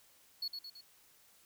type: tone with echo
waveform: triangle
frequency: 4374 Hz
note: C#8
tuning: 24 cents flat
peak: -34 dBFS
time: 0.42-0.48 s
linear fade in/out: 5 ms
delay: 110 ms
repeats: 3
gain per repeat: -5 dB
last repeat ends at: 0.81 s
effects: white hiss -65 dBFS RMS until 1.45 s